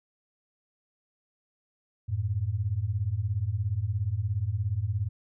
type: beating tone pair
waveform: sine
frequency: 91.4 / 108.4 Hz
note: F#2 / A2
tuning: -21 / -25 cents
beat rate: 17 Hz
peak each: -30 / -28 dBFS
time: 2.08-5.09 s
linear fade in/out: 20 ms
effects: none